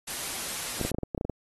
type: noise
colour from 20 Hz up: white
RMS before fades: -34 dBFS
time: 0.07-0.91 s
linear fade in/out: 10 ms
type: clicks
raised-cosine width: 2 ms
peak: -17 dBFS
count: 11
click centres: 0.813 / 0.85 / 0.916 / 0.946 / 0.985 / 1.033 / 1.148 / 1.178 / 1.211 / 1.25 / 1.297 s
effects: AAC 32 kbps